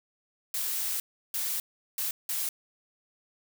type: noise bursts at uneven times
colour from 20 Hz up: blue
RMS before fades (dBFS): -31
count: 4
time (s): 0.54-1 / 1.34-1.6 / 1.98-2.11 / 2.29-2.49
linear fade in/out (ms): 2
effects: none